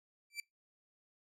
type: tone with exponential growth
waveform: sawtooth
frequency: 2335 Hz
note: D7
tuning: 11 cents flat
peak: -32 dBFS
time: 0.3-0.4 s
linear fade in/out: 2 ms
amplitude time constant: 20 ms
effects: noise-tail reverb RT60 0.2 s tail -25 dB re dry + low-pass 12000 Hz 12 dB/octave